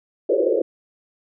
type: band-pass noise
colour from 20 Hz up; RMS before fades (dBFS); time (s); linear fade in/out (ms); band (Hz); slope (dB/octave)
white; -19; 0.29-0.62; 5; 330 to 570; 96
effects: none